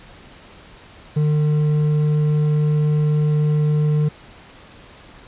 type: tone with hard clipping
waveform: sine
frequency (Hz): 150.6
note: D3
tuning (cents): +44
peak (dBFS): -16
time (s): 1.16-4.09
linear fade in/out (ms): 10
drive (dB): 5
effects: pink hiss -44 dBFS RMS until 5.27 s + resampled to 8000 Hz